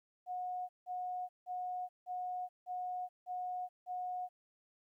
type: tone bursts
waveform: sine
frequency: 727 Hz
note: F#5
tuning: 31 cents flat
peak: -37 dBFS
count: 7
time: 0.26-4.29 s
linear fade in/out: 50 ms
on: 430 ms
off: 170 ms
effects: 13-bit